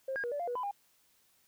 sine tone with pitch steps, 532 / 1627 / 479.9 / 579 / 696 / 486.7 / 1003 / 807 Hz, C5 / G#6 / B4 / D5 / F5 / B4 / B5 / G#5, +29 / -36 / -50 / -25 / -6 / -25 / +26 / -50 cents, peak -32 dBFS, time 0.08-0.712 s, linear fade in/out 5 ms, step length 79 ms, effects tanh soft clip ceiling -28 dBFS + white hiss -69 dBFS RMS until 1.47 s

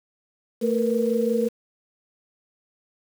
sine tone cluster, 223.8 / 459.6 / 485.1 Hz, A3 / A#4 / B4, +30 / -25 / -31 cents, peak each -24 dBFS, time 0.61-1.49 s, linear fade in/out 20 ms, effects 7-bit

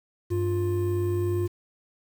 triangle tone pair together, 98 / 351.8 Hz, G2 / F4, 0 / +13 cents, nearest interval octave + minor seventh, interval 2213 cents, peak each -24 dBFS, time 0.3-1.48 s, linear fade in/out 20 ms, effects 8-bit

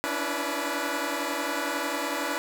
10% pulse tone cluster, 282.9 / 293.9 / 331.7 / 489.4 Hz, C#4 / D4 / E4 / B4, +35 / +1 / +11 / -16 cents, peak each -25 dBFS, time 0.04-2.38 s, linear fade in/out 0 ms, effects none

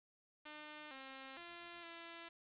5% pulse tone with pitch steps, 301.8 / 266.9 / 344 / 335.9 Hz, D4 / C4 / F4 / E4, +47 / +35 / -26 / +33 cents, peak -39 dBFS, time 0.45-2.29 s, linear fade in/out 10 ms, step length 460 ms, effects resampled to 8000 Hz + 11-bit

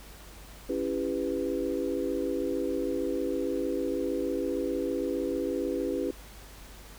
sine chord, C# half-diminished seventh, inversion none, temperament just, 277.2 / 332.6 / 399.1 / 498.9 Hz, C#4 / E4 / G4 / B4, 0 / +16 / +31 / +17 cents, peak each -33 dBFS, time 0.69-6.11 s, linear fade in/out 5 ms, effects added 50 Hz sine -48 dBFS peak until 6.98 s + pink hiss -50 dBFS RMS until 6.98 s

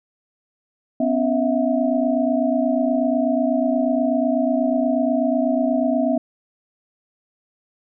sine tone cluster, 250.9 / 279.1 / 648 / 707 Hz, B3 / C#4 / E5 / F5, +28 / +12 / -30 / +21 cents, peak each -20 / -23 / -21 / -29 dBFS, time 1-6.18 s, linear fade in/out 5 ms, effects none

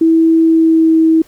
sine tone with pitch glide, 325.8 to 322.1 Hz, E4 to E4, -20 to -40 cents, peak -6 dBFS, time 0.01-1.22 s, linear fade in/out 5 ms, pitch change -20 cents, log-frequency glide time 0.42-0.97 s, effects pink hiss -47 dBFS RMS until 1.27 s

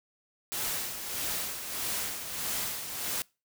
white noise with tremolo, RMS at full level -32 dBFS, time 0.52-3.22 s, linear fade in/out 0 ms, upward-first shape sine, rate 1.6 Hz, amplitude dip 55%, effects noise-tail reverb RT60 0.3 s tail -25 dB re dry

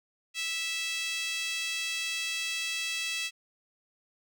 5% pulse tone with high-pass filter, 657 Hz, E5, 6 cents flat, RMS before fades -33 dBFS, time 0.34-3.31 s, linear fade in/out 50 ms, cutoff 2500 Hz, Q 3.2, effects none

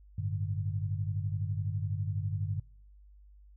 sine chord, G suspended second, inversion none, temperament equal with one note detuned, 98 / 110 / 149.49 Hz, G2 / A2 / D3, 0 / 0 / +31 cents, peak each -32 / -36 / -38 dBFS, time 0.18-2.6 s, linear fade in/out 5 ms, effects noise-tail reverb RT60 0.6 s tail -25 dB re dry + added 50 Hz sine -53 dBFS peak until 3.56 s

